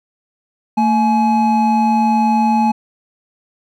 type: tone pair together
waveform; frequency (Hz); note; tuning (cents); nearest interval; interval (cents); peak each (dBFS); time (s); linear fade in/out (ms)
triangle; 225.2 / 846; A3 / G#5; +40 / +32; octave + major seventh; 2292; -12; 0.77-2.72; 10
effects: none